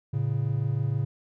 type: tone pair together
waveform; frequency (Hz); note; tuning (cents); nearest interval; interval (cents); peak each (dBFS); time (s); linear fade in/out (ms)
triangle; 112.21 / 138.59; A2 / C#3; +34 / 0; major third; 366; -25; 0.13-1.05; 10
effects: none